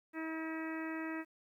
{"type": "harmonic tone with a mistuned harmonic", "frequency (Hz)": 320.4, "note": "E4", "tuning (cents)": -49, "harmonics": [1, 2, 3, 4, 5, 6, 7, 8], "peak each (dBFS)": [-39, -49, -50, -50, -49, -47, -55, -53], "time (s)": [0.13, 1.25], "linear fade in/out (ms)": 50, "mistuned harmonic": 7, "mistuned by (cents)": 17, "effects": ["12-bit"]}